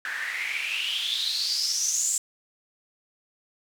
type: noise with band-pass filter sweep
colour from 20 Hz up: white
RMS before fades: -28 dBFS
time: 0.05-2.18 s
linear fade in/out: 2 ms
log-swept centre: 1600 to 7700 Hz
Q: 9.3
effects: none